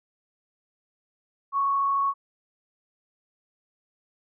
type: tone with frequency modulation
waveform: sine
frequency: 1108.7 Hz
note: C#6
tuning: in tune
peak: -21 dBFS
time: 1.52-2.14 s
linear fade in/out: 50 ms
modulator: 33.1 Hz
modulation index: 0.4
effects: none